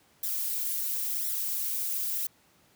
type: noise with flanger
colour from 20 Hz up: violet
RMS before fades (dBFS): -31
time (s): 0.23-2.27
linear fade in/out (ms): 5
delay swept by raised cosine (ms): 0.52 to 5.62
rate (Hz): 0.96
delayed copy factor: +0.8
effects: pink hiss -63 dBFS RMS until 2.75 s + high-pass 100 Hz 12 dB/octave